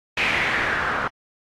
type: noise with low-pass filter sweep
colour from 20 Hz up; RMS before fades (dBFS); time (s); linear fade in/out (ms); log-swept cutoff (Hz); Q
white; -23; 0.17-1.08; 5; 2500 to 1300; 3.6
effects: AAC 48 kbps